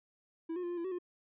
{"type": "tone with pitch steps", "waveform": "triangle", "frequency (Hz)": [328, 360.1, 348.5, 350.7, 338.1, 376.9, 355.1], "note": ["E4", "F#4", "F4", "F4", "E4", "F#4", "F4"], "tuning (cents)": [-9, -47, -4, 7, 44, 32, 29], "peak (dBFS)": -33, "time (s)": [0.49, 0.987], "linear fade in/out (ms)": 10, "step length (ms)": 71, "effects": ["resampled to 8000 Hz"]}